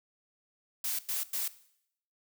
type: noise bursts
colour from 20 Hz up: blue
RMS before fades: -33 dBFS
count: 3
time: 0.84-1.48 s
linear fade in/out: 5 ms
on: 150 ms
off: 95 ms
effects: noise-tail reverb RT60 0.7 s tail -17 dB re dry